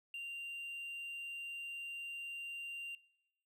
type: tone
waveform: triangle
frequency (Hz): 2778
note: F7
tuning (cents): -10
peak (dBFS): -39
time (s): 0.14-2.95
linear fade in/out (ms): 2
effects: noise-tail reverb RT60 0.9 s tail -25 dB re dry + tanh soft clip ceiling -36 dBFS